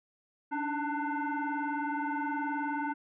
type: tone with frequency modulation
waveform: sine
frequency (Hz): 306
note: D#4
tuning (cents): -29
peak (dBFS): -30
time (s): 0.51-2.94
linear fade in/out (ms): 20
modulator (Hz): 593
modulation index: 2
effects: none